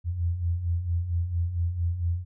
sine beating tone pair, 82.8 / 87.2 Hz, E2 / F2, +8 / -2 cents, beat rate 4.4 Hz, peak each -32 / -25 dBFS, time 0.04-2.25 s, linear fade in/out 50 ms, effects none

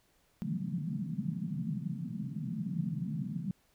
white band-pass noise, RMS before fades -36 dBFS, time 0.42-3.51 s, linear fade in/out 0 ms, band 140 to 210 Hz, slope 48 dB/octave, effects pink hiss -70 dBFS RMS until 3.74 s

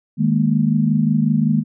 sine chord, D# suspended fourth, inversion none, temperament equal, 155.56 / 207.7 / 233.1 Hz, D#3 / G#3 / A#3, 0 / 0 / 0 cents, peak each -18 dBFS, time 0.17-1.64 s, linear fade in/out 50 ms, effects none

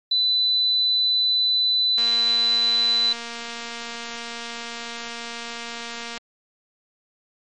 sine tone, 3996 Hz, B7, 20 cents sharp, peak -17 dBFS, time 0.11-3.13 s, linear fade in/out 5 ms
click train, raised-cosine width 0.2 ms, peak -16 dBFS, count 983, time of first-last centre 1.98-6.177 s, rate 234 Hz
effects MP3 48 kbps

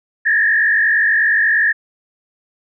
sine tone with frequency modulation, 1760 Hz, A6, in tune, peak -11 dBFS, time 0.25-1.73 s, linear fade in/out 20 ms, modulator 48.4 Hz, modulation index 1.9, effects none

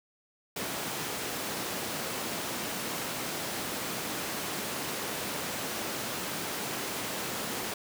pink high-pass noise, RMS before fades -35 dBFS, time 0.56-7.74 s, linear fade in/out 5 ms, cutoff 190 Hz, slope 12 dB/octave, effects none

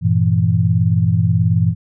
sine chord, E diminished, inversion first, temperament equal, 98 / 116.54 / 164.81 Hz, G2 / Bb2 / E3, 0 / 0 / 0 cents, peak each -16 dBFS, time 0.01-1.75 s, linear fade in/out 50 ms, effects none

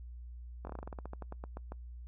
slowing click train, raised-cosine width 1 ms, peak -29 dBFS, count 17, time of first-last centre 0.65-1.721 s, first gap 21 ms, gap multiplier 1.14, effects noise-tail reverb RT60 0.1 s tail -25 dB re dry + added 60 Hz sine -44 dBFS peak until 2.07 s

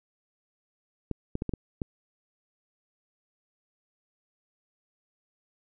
clicks, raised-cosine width 3 ms, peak -17 dBFS, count 6, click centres 1.113 / 1.354 / 1.421 / 1.493 / 1.537 / 1.818 s, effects none

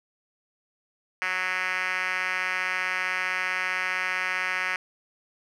5% pulse tone with band-pass filter, 184.6 Hz, F#3, 4 cents flat, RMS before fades -28 dBFS, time 1.22-4.76 s, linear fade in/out 0 ms, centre 2100 Hz, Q 2.1, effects none

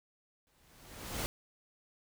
pink noise with exponential growth, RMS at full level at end -34 dBFS, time 0.47-1.26 s, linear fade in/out 0 ms, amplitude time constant 170 ms, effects none

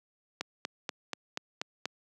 click train, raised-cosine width 0.2 ms, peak -15 dBFS, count 7, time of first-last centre 0.41-1.856 s, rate 4.15 Hz, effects high-pass 200 Hz 12 dB/octave

